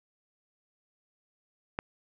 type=click; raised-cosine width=0.5 ms; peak=-16 dBFS; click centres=1.789 s; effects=none